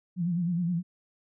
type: tone with vibrato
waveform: sine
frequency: 173.5 Hz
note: F3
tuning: 11 cents flat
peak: -25 dBFS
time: 0.16-0.83 s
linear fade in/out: 50 ms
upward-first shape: sine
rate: 9.6 Hz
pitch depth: 82 cents each way
effects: none